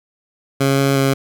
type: tone with pitch steps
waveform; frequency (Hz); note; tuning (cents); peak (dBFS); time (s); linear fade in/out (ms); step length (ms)
15% pulse; 137.1 / 137.9 / 136.2; C#3 / C#3 / C#3; -19 / -9 / -30; -7; 0.6-1.14; 10; 180
effects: none